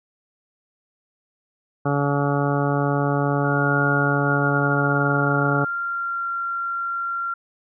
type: harmonic tone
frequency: 142.3 Hz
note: C#3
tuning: 46 cents sharp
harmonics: 1 / 2 / 3 / 4 / 5 / 6 / 8 / 9 / 10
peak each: -22 / -25 / -27 / -28 / -29 / -30 / -31 / -32 / -32 dBFS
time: 1.85-5.65 s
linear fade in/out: 10 ms
type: tone with pitch glide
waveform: sine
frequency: 1422 to 1376.7 Hz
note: F6 to F6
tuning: +31 to -25 cents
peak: -23 dBFS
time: 3.44-7.34 s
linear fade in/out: 5 ms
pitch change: -56 cents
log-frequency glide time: 4.1-6.27 s
effects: none